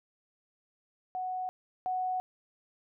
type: tone pair in turn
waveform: sine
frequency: 740 / 740 Hz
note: F#5 / F#5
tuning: 0 / 0 cents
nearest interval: unison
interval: 0 cents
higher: neither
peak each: -32 / -29 dBFS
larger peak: second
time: 1.15-1.49 / 1.86-2.2 s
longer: neither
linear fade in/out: 0 ms
effects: none